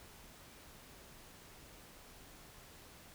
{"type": "silence", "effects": ["pink hiss -57 dBFS RMS until 3.14 s"]}